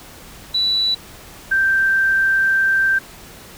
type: tone pair in turn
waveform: sine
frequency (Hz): 3951 / 1568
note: B7 / G6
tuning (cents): 0 / 0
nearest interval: octave + major third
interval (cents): 1600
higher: first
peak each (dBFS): -15 / -13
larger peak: second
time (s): 0.54-0.95 / 1.51-2.99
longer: second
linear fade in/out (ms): 10
effects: pink hiss -40 dBFS RMS until 3.57 s